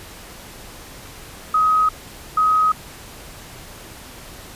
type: tone pair in turn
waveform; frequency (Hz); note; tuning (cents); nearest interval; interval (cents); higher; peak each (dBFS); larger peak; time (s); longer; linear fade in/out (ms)
sine; 1263 / 1263; D#6 / D#6; +26 / +26; unison; 0; neither; -13; neither; 1.54-1.89 / 2.37-2.72; neither; 5
effects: pink hiss -39 dBFS RMS until 4.55 s + resampled to 32000 Hz